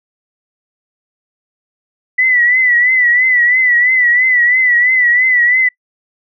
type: tone with vibrato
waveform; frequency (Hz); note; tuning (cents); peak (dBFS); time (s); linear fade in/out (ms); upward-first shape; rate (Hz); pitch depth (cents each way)
sine; 1979; B6; +3; -8; 2.18-5.69; 10; triangle; 3; 81
effects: noise-tail reverb RT60 0.1 s tail -23 dB re dry